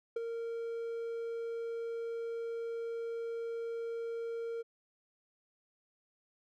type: tone with ADSR envelope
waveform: triangle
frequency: 461.9 Hz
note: A#4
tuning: 16 cents flat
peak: -28 dBFS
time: 0.16-4.63 s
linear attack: 6 ms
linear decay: 18 ms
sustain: -6 dB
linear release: 23 ms
effects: none